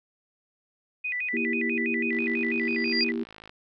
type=tone with vibrato; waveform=sine; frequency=2220 Hz; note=C#7; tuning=2 cents sharp; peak=-27 dBFS; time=1.04-3.12 s; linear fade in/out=10 ms; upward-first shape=square; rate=6.1 Hz; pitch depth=200 cents each way
type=chord; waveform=sine; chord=E diminished; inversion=second; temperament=just; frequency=237.3 / 329.6 / 395.6 Hz; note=Bb3 / E4 / G4; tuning=+31 / 0 / +16 cents; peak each=-29 / -32 / -33 dBFS; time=1.33-3.24 s; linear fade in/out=10 ms
type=click train; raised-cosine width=0.3 ms; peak=-29 dBFS; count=74; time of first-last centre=2.13-3.494 s; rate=53.5 Hz
type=tone with exponential growth; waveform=sine; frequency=4772 Hz; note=D8; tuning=27 cents sharp; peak=-20 dBFS; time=2.58-3.04 s; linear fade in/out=5 ms; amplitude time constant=100 ms
effects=none